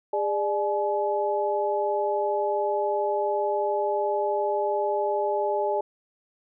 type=tone cluster; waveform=sine; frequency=408.6 / 597 / 850 Hz; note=G#4 / D5 / G#5; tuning=-28 / +28 / +40 cents; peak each=-27 dBFS; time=0.13-5.81 s; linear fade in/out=5 ms; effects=none